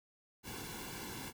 pink noise with comb filter, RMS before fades -45 dBFS, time 0.43-1.33 s, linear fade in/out 50 ms, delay 1.6 ms, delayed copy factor -0.75, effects none

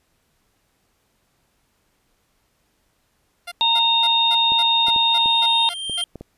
10% pulse tone bursts, 698.5 Hz, F5, in tune, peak -21 dBFS, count 10, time 3.47-6.02 s, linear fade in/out 10 ms, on 48 ms, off 230 ms
harmonic tone, 922 Hz, A#5, 19 cents flat, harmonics 1 / 3 / 4, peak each -20 / -27 / -16 dBFS, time 3.61-5.69 s, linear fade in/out 0 ms
clicks, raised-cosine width 2 ms, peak -21 dBFS, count 7, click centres 4.52 / 4.884 / 4.962 / 5.259 / 5.897 / 6.157 / 6.21 s
square tone with exponential growth, 3166 Hz, G7, 17 cents sharp, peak -21 dBFS, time 4.66-6.04 s, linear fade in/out 2 ms, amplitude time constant 300 ms
effects pink hiss -66 dBFS RMS until 6.37 s + resampled to 32000 Hz

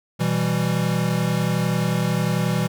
square chord, E minor, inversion second, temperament equal, 123.47 / 164.81 / 196 Hz, B2 / E3 / G3, 0 / 0 / 0 cents, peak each -25 / -23 / -26 dBFS, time 0.19-2.68 s, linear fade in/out 20 ms, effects none

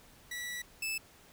sawtooth tone pair in turn, 1951 / 2625 Hz, B6 / E7, -22 / -8 cents, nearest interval perfect fourth, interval 514 cents, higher second, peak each -34 / -30 dBFS, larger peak second, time 0.31-0.62 / 0.82-0.98 s, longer first, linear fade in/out 5 ms, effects pink hiss -59 dBFS RMS until 1.32 s

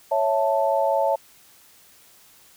sine chord, A major, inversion first, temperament equal, 554.4 / 659.3 / 880 Hz, C#5 / E5 / A5, 0 / 0 / 0 cents, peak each -22 / -23 / -23 dBFS, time 0.11-1.16 s, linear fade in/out 10 ms, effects white hiss -53 dBFS RMS until 2.56 s

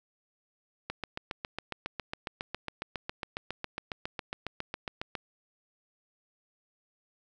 click train, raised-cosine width 0.3 ms, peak -18 dBFS, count 32, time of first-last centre 0.9-5.152 s, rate 7.29 Hz, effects none

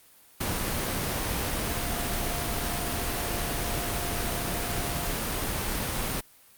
sine tone in noise, 698.5 Hz, F5, in tune, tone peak -37 dBFS, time 1.68-5.12 s, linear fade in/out 10 ms, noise pink, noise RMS -29 dBFS, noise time 0.4-6.21 s, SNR -11 dB, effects white hiss -56 dBFS RMS until 6.57 s + Opus 32 kbps

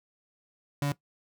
35% pulse tone, 143.2 Hz, D3, 43 cents flat, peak -24 dBFS, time 0.82-0.92 s, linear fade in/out 2 ms, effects noise-tail reverb RT60 0.1 s tail -17 dB re dry

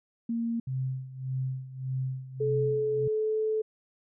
sine tone, 231.5 Hz, A#3, 12 cents flat, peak -27 dBFS, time 0.29-0.6 s, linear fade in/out 5 ms
sine tone with tremolo, 130.81 Hz, C3, in tune, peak -27 dBFS, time 0.67-3.08 s, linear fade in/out 5 ms, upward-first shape sine, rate 1.7 Hz, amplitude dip 80%
sine tone with pitch glide, 431.3 to 435.3 Hz, A4 to A4, -35 to -19 cents, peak -25 dBFS, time 2.4-3.62 s, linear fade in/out 10 ms, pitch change +16 cents, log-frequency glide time 3-3.41 s
effects none

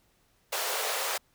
pink high-pass noise, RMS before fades -31 dBFS, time 0.52-1.18 s, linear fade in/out 10 ms, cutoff 440 Hz, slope 48 dB/octave, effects pink hiss -68 dBFS RMS until 1.34 s

